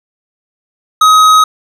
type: tone with tanh clipping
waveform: sine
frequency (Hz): 1265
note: D#6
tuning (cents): +28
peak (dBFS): -5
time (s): 1.01-1.44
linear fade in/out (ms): 5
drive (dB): 14
effects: none